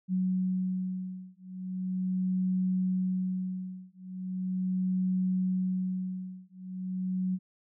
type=beating tone pair; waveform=sine; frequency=185 / 185.39 Hz; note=F#3 / F#3; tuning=0 / +4 cents; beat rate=0.39 Hz; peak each=-31 dBFS; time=0.08-7.39 s; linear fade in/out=50 ms; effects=none